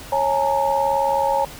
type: tone cluster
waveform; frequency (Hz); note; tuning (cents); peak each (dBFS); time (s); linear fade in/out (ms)
sine; 550 / 842 / 921; C#5 / G#5 / A#5; -14 / +24 / -21; -21; 0.12-1.45; 5
effects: pink hiss -38 dBFS RMS until 1.59 s